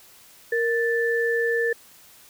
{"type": "tone pair together", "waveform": "sine", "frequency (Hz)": [466.2, 1760.1], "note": ["A#4", "A6"], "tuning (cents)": [0, 0], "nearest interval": "octave + major seventh", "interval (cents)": 2300, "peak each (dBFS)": [-22, -24], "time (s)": [0.52, 1.73], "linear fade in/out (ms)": 5, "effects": ["white hiss -51 dBFS RMS until 2.29 s"]}